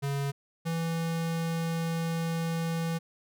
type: tone pair in turn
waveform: square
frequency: 140 / 165.35 Hz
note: C#3 / E3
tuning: +18 / +6 cents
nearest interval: minor third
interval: 288 cents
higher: second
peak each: -29 / -29 dBFS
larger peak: neither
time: 0.02-0.32 / 0.65-2.99 s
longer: second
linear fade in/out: 20 ms
effects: none